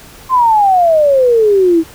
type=exponential sweep; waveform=sine; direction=down; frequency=1057 to 316.9 Hz; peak=-6 dBFS; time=0.29-1.84 s; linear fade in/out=50 ms; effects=pink hiss -37 dBFS RMS until 1.94 s